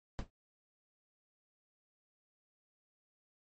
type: noise with exponential decay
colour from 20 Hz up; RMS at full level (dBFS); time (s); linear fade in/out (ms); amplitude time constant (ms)
brown; -33; 0.19-0.3; 0; 22
effects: low-pass 8000 Hz 12 dB/octave + MP3 32 kbps